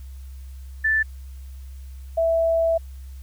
sine tone pair in turn, 1760 / 659.3 Hz, A6 / E5, 0 / 0 cents, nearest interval octave + perfect fourth, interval 1700 cents, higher first, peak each -17 dBFS, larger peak neither, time 0.84-1.03 / 2.17-2.78 s, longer second, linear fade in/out 10 ms, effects added 66 Hz sine -35 dBFS peak until 3.22 s + white hiss -57 dBFS RMS until 3.22 s

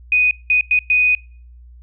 sine tone bursts at uneven times, 2489 Hz, D#7, in tune, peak -11 dBFS, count 4, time 0.12-0.31 / 0.5-0.61 / 0.71-0.79 / 0.9-1.15 s, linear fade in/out 2 ms, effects noise-tail reverb RT60 0.5 s tail -26 dB re dry + added 60 Hz sine -39 dBFS peak until 1.82 s

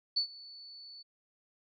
sine tone with ADSR envelope, 4466 Hz, C#8, 12 cents sharp, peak -25 dBFS, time 0.16-1.03 s, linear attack 13 ms, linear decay 94 ms, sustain -22 dB, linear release 18 ms, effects none

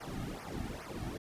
brown noise with flanger, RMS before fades -41 dBFS, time 0-1.18 s, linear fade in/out 10 ms, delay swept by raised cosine 0.25 to 2.05 ms, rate 2.4 Hz, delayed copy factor -1, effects resampled to 32000 Hz

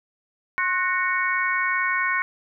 harmonic tone with a mistuned harmonic, 369.8 Hz, F#4, 1 cent flat, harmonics 3 / 4 / 5 / 6, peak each -26 / -26 / -26 / -26 dBFS, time 0.58-2.22 s, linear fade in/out 0 ms, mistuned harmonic 3, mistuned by -59 cents, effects none

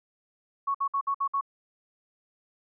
sine tone bursts, 1108.7 Hz, C#6, in tune, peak -24 dBFS, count 6, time 0.67-1.411 s, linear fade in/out 10 ms, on 76 ms, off 57 ms, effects none

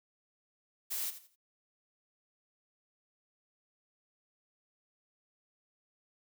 blue noise with echo, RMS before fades -36 dBFS, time 0.9-1.11 s, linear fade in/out 20 ms, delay 84 ms, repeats 3, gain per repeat -12 dB, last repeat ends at 1.362 s, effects none

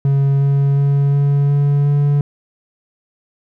triangle tone with pitch steps, 138.59 / 139.63 / 140.69 / 141.75 / 142.82 / 143.89 Hz, C#3 / C#3 / C#3 / C#3 / D3 / D3, 0 / +13 / +26 / +39 / -48 / -35 cents, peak -9 dBFS, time 0.05-2.21 s, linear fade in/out 2 ms, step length 360 ms, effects none

